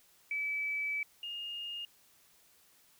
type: tone pair in turn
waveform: sine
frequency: 2300 / 2837 Hz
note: D7 / F7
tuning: -37 / +27 cents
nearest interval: major third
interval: 364 cents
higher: second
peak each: -32 / -38 dBFS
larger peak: first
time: 0.31-1.03 / 1.23-1.85 s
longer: first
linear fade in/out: 2 ms
effects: white hiss -65 dBFS RMS until 2.99 s